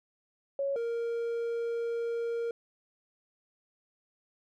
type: tone pair in turn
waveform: sine / triangle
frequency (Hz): 554.4 / 466.2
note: C#5 / A#4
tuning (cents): 0 / 0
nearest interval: minor third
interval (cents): 300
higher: first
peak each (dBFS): -28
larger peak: neither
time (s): 0.59-0.76 / 0.76-2.51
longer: second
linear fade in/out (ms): 2
effects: none